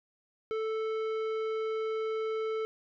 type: tone with tanh clipping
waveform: sine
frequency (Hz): 440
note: A4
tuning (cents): 0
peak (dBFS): -32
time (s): 0.51-2.65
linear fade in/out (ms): 0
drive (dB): 13
effects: none